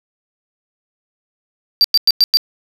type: tone bursts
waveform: triangle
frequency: 4681 Hz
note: D8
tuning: 7 cents flat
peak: -6 dBFS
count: 5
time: 1.81-2.371 s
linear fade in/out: 0 ms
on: 33 ms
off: 99 ms
effects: none